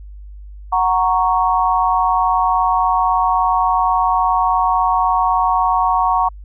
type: chord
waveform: sine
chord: F# major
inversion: none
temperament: equal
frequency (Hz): 740 / 932.3 / 1108.7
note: F#5 / A#5 / C#6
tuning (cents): 0 / 0 / 0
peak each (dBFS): -17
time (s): 0.72-6.29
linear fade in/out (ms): 10
effects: added 50 Hz sine -32 dBFS peak until 6.44 s